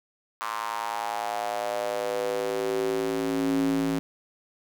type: tone with high-pass filter sweep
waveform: square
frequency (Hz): 55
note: A1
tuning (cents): 0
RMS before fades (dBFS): -28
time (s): 0.41-3.99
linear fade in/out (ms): 0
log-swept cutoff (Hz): 1100 to 230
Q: 4.8
effects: none